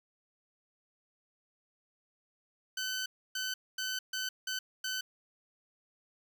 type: tone bursts at uneven times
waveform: 15% pulse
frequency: 1519 Hz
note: F#6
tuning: 45 cents sharp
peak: -27 dBFS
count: 6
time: 2.77-3.06 / 3.35-3.54 / 3.78-3.99 / 4.13-4.29 / 4.47-4.59 / 4.84-5.01 s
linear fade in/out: 5 ms
effects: none